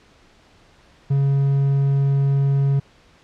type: tone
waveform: triangle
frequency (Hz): 138.59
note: C#3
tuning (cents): 0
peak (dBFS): -13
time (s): 1.1-2.8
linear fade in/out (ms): 10
effects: pink hiss -53 dBFS RMS until 3.23 s + low-pass 5000 Hz 12 dB/octave